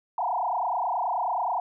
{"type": "tone with frequency modulation", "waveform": "sine", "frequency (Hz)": 839, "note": "G#5", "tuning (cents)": 17, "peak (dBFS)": -24, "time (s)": [0.18, 1.6], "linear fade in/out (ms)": 2, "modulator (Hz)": 29.4, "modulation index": 4.9, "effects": []}